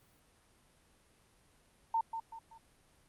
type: tone with echo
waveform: sine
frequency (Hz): 906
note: A#5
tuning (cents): -50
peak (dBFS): -28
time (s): 1.94-2.01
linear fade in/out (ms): 5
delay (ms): 190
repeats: 3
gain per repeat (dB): -8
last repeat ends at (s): 2.58
effects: pink hiss -67 dBFS RMS until 3.08 s + Opus 32 kbps